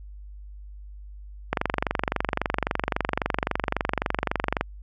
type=click train; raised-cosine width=0.5 ms; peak=-7 dBFS; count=74; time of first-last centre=1.53-4.61 s; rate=23.7 Hz; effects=added 50 Hz sine -39 dBFS peak until 4.82 s